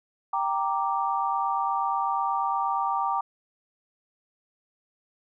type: chord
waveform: sine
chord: G minor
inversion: none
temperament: equal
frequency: 784 / 932.3 / 1174.7 Hz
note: G5 / Bb5 / D6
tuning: 0 / 0 / 0 cents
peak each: -28 dBFS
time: 0.33-3.21 s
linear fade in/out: 5 ms
effects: none